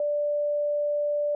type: tone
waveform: sine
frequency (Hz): 587.3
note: D5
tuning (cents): 0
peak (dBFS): -23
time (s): 0-1.35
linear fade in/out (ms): 2
effects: none